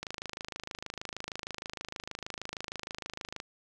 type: click train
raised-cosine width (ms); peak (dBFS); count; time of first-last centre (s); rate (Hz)
0.2; -20; 90; 0.03-3.401; 26.4
effects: none